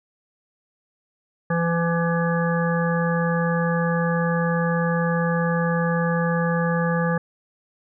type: harmonic tone with a mistuned harmonic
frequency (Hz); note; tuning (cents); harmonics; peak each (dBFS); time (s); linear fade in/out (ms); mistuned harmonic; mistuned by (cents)
168.8; E3; +41; 1 / 3 / 5 / 7 / 9 / 10; -21 / -25 / -31 / -30 / -37 / -29; 1.5-7.18; 5; 9; -18
effects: none